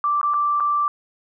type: tone with dropouts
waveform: sine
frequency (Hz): 1172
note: D6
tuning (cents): -4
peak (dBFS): -17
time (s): 0.04-0.88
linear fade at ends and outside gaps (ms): 1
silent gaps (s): 0.214-0.23 / 0.337-0.341 / 0.6-0.605
effects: none